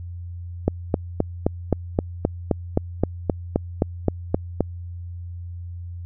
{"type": "click train", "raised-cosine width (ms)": 2, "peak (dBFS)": -4, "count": 16, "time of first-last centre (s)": [0.68, 4.607], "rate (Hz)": 3.82, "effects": ["added 87 Hz sine -31 dBFS peak until 6.05 s"]}